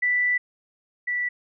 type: tone pair in turn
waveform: sine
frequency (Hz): 1975.5 / 1961.9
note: B6 / B6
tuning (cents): 0 / -12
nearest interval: unison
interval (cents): 12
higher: first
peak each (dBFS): -19 / -23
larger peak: first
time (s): 0.02-0.38 / 1.07-1.29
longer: first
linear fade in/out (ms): 10
effects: none